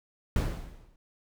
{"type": "noise with exponential decay", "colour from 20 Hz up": "brown", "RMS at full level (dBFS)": -23, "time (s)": [0.36, 0.96], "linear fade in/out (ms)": 2, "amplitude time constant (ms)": 130, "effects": []}